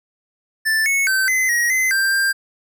square tone with pitch steps, 1764 / 2202 / 1544 / 2041 / 1895 / 2048 / 1579 / 1588 Hz, A6 / C#7 / G6 / C7 / A#6 / C7 / G6 / G6, +4 / -12 / -27 / -44 / +28 / -38 / +12 / +22 cents, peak -16 dBFS, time 0.65-2.33 s, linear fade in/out 20 ms, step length 210 ms, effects none

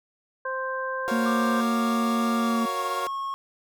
harmonic tone, 523.3 Hz, C5, in tune, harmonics 1 / 2 / 3, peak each -31 / -31 / -32 dBFS, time 0.45-1.61 s, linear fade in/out 5 ms
25% pulse chord, Gb major seventh, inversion none, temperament equal, 370 / 466.2 / 554.4 / 698.5 Hz, Gb4 / Bb4 / Db5 / F5, 0 / 0 / 0 / 0 cents, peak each -32 / -32 / -30 / -32 dBFS, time 1.08-3.07 s, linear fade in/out 0 ms
sine tone, 230 Hz, A#3, 23 cents flat, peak -23 dBFS, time 1.11-2.66 s, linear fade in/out 10 ms
triangle tone with pitch glide, 1184 to 1092 Hz, D6 to C#6, +14 to -26 cents, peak -26 dBFS, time 1.26-3.34 s, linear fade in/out 0 ms, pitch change -140 cents, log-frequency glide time 2.36-2.83 s
effects none

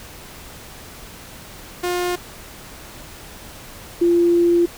sawtooth / sine tone pair in turn, 355.9 / 344.6 Hz, F4 / F4, +33 / -23 cents, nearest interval minor second, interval 56 cents, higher first, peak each -16 / -12 dBFS, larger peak second, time 1.83-2.16 / 4.01-4.66 s, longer second, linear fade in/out 10 ms, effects pink hiss -39 dBFS RMS until 4.77 s

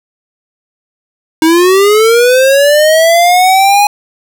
square linear sweep, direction up, 313.9 to 830.6 Hz, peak -5 dBFS, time 1.42-3.87 s, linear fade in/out 2 ms, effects none

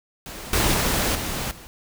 pink noise with level steps, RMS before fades -36 / -20 / -22 / -28 / -43 dBFS, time 0.26-1.67 s, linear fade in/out 0 ms, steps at 0.53 / 0.74 / 1.15 / 1.51 s, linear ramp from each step 2 ms, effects none

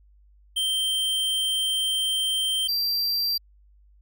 square tone pair in turn, 3136 / 4713 Hz, G7 / D8, 0 / +5 cents, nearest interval perfect fifth, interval 705 cents, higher second, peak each -23 dBFS, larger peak neither, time 0.56-2.68 / 2.68-3.38 s, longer first, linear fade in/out 10 ms, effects added 50 Hz sine -53 dBFS peak until 4.01 s

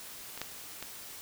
clicks, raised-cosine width 0.2 ms, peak -24 / -17 / -21 dBFS, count 3, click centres 0.376 / 0.416 / 0.826 s, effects white hiss -46 dBFS RMS until 1.21 s

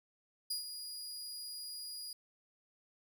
sawtooth tone with ADSR envelope, 4883 Hz, D#8, 33 cents flat, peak -31 dBFS, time 0.5-2.13 s, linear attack 8 ms, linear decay 120 ms, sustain -9 dB, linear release 3 ms, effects none

